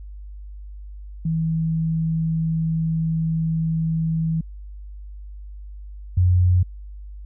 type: tone pair in turn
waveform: sine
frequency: 161.7 / 90.15 Hz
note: E3 / F#2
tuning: -33 / -45 cents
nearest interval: minor seventh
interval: 1012 cents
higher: first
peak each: -19 / -13 dBFS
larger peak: second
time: 1.25-4.41 / 6.17-6.63 s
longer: first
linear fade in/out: 5 ms
effects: added 50 Hz sine -34 dBFS peak until 7.25 s

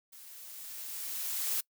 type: noise with level ramp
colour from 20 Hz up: blue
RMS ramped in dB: -52 to -31 dBFS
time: 0.12-1.61 s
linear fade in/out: 10 ms
effects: noise-tail reverb RT60 0.1 s tail -24 dB re dry

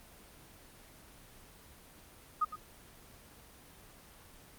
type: tone with echo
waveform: sine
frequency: 1244.5 Hz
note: D#6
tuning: in tune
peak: -26 dBFS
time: 2.41-2.45 s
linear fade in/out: 10 ms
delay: 110 ms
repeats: 1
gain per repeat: -13 dB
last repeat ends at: 2.56 s
effects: pink hiss -56 dBFS RMS until 4.58 s + Opus 24 kbps

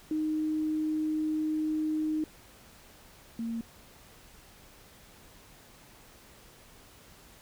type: tone pair in turn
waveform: sine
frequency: 310 / 229.3 Hz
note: D#4 / A#3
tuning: -6 / -28 cents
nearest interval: perfect fourth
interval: 522 cents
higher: first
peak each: -27 / -31 dBFS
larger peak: first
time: 0.11-2.24 / 3.39-3.61 s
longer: first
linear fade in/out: 2 ms
effects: pink hiss -55 dBFS RMS until 7.41 s

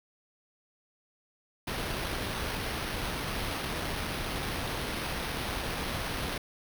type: noise with sample-and-hold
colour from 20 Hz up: pink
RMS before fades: -34 dBFS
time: 1.67-6.38 s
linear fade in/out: 5 ms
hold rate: 7350 Hz
effects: none

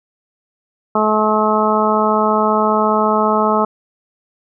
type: harmonic tone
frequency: 214.7 Hz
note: A3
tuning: 42 cents flat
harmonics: 1 / 2 / 3 / 4 / 5 / 6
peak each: -19 / -19 / -19 / -19 / -19 / -19 dBFS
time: 0.95-3.65 s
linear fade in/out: 5 ms
effects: none

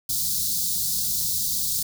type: band-stop noise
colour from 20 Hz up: white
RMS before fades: -25 dBFS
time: 0.09-1.83 s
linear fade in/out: 5 ms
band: 210 to 3900 Hz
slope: 48 dB/octave
effects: none

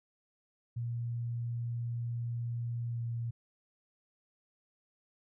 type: tone with pitch glide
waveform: sine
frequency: 118.3 to 117.08 Hz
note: A#2 to A#2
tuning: +26 to +8 cents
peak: -33 dBFS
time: 0.76-3.31 s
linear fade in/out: 10 ms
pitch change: -18 cents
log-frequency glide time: 2.88-3.03 s
effects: none

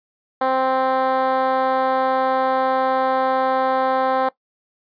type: tone with band-pass filter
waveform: 10% pulse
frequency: 261.6 Hz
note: C4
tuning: in tune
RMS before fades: -19 dBFS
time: 0.41-4.29 s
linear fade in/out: 5 ms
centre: 700 Hz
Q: 1.4
effects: noise-tail reverb RT60 0.1 s tail -19 dB re dry + resampled to 11025 Hz

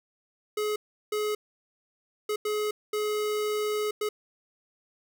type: tone bursts at uneven times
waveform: square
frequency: 422.8 Hz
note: G#4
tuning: 31 cents sharp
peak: -27 dBFS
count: 6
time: 0.57-0.76 / 1.12-1.35 / 2.29-2.36 / 2.45-2.71 / 2.93-3.91 / 4.01-4.09 s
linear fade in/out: 5 ms
effects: none

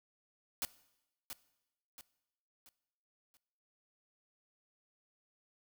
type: noise with echo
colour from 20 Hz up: white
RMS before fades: -36 dBFS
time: 0.62-0.65 s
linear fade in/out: 0 ms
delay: 680 ms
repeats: 4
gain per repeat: -8 dB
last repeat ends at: 3.37 s
effects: noise-tail reverb RT60 0.9 s tail -19 dB re dry

